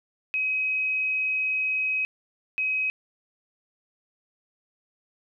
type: tone pair in turn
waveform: sine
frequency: 2536 / 2536 Hz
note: D#7 / D#7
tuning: +32 / +32 cents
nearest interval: unison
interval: 0 cents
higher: neither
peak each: -23 dBFS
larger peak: neither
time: 0.34-2.05 / 2.58-2.9 s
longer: first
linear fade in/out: 0 ms
effects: none